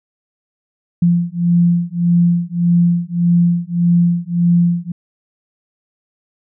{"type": "beating tone pair", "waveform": "sine", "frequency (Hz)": [172, 173.7], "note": ["F3", "F3"], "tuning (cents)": [-26, -9], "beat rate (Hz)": 1.7, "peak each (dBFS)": -14, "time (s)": [1.02, 4.92], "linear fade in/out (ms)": 5, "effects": []}